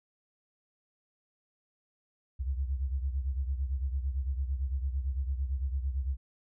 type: beating tone pair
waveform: sine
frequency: 65.41 / 74.31 Hz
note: C2 / D2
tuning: 0 / +21 cents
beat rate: 8.9 Hz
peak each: -30 / -36 dBFS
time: 2.39-6.17 s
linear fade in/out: 20 ms
effects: none